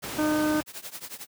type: noise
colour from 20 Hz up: pink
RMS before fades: -34 dBFS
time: 0.02-0.63 s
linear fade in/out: 20 ms
type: harmonic tone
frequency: 305.4 Hz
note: D#4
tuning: 32 cents flat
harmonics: 1 / 2 / 3 / 4 / 5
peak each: -23 / -30 / -36 / -36 / -35 dBFS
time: 0.18-0.61 s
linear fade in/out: 10 ms
type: noise with tremolo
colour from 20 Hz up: white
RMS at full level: -36 dBFS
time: 0.66-1.27 s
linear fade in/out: 50 ms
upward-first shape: triangle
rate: 11 Hz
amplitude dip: 95%
effects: high-pass 100 Hz 12 dB/octave